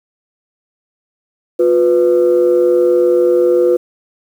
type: tone pair together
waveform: sine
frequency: 355.8 / 496.7 Hz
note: F4 / B4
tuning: +32 / +10 cents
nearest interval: tritone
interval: 578 cents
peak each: -10 dBFS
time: 1.59-3.77 s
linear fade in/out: 10 ms
effects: tanh soft clip ceiling -3 dBFS + 7-bit